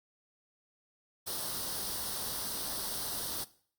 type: noise with comb filter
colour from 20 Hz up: white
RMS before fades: -37 dBFS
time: 1.26-3.45 s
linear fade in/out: 20 ms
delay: 0.21 ms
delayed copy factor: +0.7
effects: noise-tail reverb RT60 0.5 s tail -18 dB re dry + Opus 48 kbps